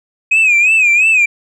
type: tone with vibrato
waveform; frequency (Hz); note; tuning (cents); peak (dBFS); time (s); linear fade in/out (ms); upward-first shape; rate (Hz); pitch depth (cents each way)
sine; 2500; D#7; +8; -5; 0.31-1.26; 10; sine; 2.9; 110
effects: tanh soft clip ceiling -6 dBFS